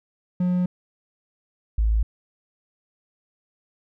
triangle / sine tone pair in turn, 179.8 / 54.48 Hz, F#3 / A1, -49 / -16 cents, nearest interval octave + major sixth, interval 2067 cents, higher first, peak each -17 dBFS, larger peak neither, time 0.4-0.66 / 1.78-2.03 s, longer first, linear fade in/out 5 ms, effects none

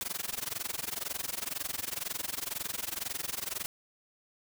white noise with amplitude modulation, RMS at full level -33 dBFS, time 0.01-3.66 s, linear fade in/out 0 ms, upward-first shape sine, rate 22 Hz, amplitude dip 95%, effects none

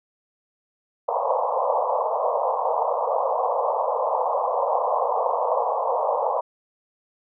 pink band-pass noise, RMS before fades -23 dBFS, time 1.08-6.41 s, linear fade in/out 10 ms, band 480 to 1100 Hz, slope 96 dB/octave, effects none

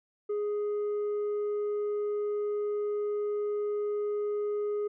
sine tone with tanh clipping, 415.3 Hz, G#4, in tune, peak -29 dBFS, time 0.29-4.88 s, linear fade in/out 10 ms, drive 3 dB, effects none

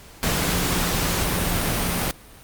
sine tone in noise, 174.61 Hz, F3, in tune, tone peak -30 dBFS, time 0.23-2.11 s, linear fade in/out 0 ms, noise pink, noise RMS -23 dBFS, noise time 0.23-2.11 s, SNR -10 dB, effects pink hiss -46 dBFS RMS until 2.43 s + Opus 48 kbps

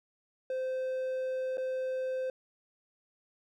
triangle tone with dropouts, 518 Hz, C5, 17 cents flat, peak -29 dBFS, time 0.5-2.3 s, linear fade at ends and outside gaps 2 ms, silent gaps 1.572-1.58 s, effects none

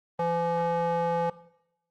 square tone with band-pass filter, 169.7 Hz, F3, 49 cents flat, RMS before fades -27 dBFS, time 0.19-1.3 s, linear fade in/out 5 ms, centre 700 Hz, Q 4.4, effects noise-tail reverb RT60 0.8 s tail -18 dB re dry + Opus 32 kbps

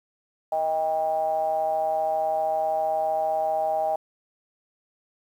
triangle ring-modulated tone, 82.3 Hz, E2, 2 cents flat, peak -17 dBFS, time 0.52-3.96 s, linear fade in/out 5 ms, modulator 713 Hz, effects 9-bit

